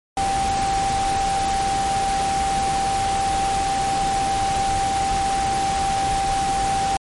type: tone in noise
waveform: sine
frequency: 784 Hz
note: G5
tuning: in tune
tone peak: -19 dBFS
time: 0.17-6.97 s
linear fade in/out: 2 ms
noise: pink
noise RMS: -27 dBFS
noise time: 0.17-6.97 s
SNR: +5 dB
effects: MP3 48 kbps